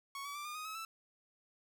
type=tone with pitch steps; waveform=sawtooth; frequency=1108.7 / 1141.8 / 1176 / 1211.1 / 1247.4 / 1284.6 / 1323.1 Hz; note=C#6 / D6 / D6 / D#6 / D#6 / E6 / E6; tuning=0 / -49 / +2 / -47 / +4 / -45 / +6 cents; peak=-38 dBFS; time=0.15-0.85 s; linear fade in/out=2 ms; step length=100 ms; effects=none